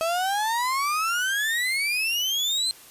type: exponential sweep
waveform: 35% pulse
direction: up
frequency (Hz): 642 to 4174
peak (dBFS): -21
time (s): 0.01-2.71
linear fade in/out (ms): 0
effects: white hiss -48 dBFS RMS until 2.9 s + resampled to 32000 Hz